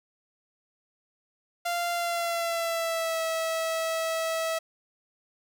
sawtooth tone with pitch glide, 693 to 650.3 Hz, F5 to E5, -14 to -24 cents, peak -23 dBFS, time 1.65-4.59 s, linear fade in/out 10 ms, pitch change -110 cents, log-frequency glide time 1.93-3.22 s, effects none

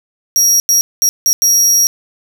40% pulse tone bursts at uneven times, 5670 Hz, F8, 25 cents sharp, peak -7 dBFS, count 5, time 0.36-0.6 / 0.69-0.81 / 1.02-1.09 / 1.26-1.33 / 1.42-1.87 s, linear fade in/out 0 ms, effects none

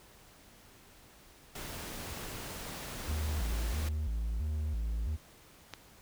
pink noise, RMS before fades -42 dBFS, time 1.55-3.89 s, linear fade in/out 5 ms
triangle tone with vibrato, 65 Hz, C2, 11 cents flat, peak -29 dBFS, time 3.07-5.17 s, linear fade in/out 20 ms, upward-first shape square, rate 1.5 Hz, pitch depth 280 cents each way
click, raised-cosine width 0.2 ms, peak -23 dBFS, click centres 5.737 s
effects pink hiss -58 dBFS RMS until 6.01 s

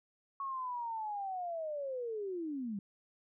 sine linear sweep, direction down, 1108.7 to 190 Hz, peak -36 dBFS, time 0.4-2.79 s, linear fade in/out 2 ms, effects none

